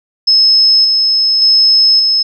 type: tone with tremolo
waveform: sine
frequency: 5190 Hz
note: E8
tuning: 28 cents flat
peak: -5 dBFS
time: 0.27-2.23 s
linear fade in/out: 10 ms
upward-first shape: square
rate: 0.87 Hz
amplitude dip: 30%
effects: none